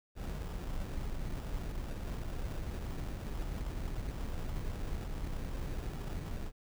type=noise with sample-and-hold; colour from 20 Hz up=brown; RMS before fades=-38 dBFS; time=0.15-6.52 s; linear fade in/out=50 ms; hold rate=2100 Hz; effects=none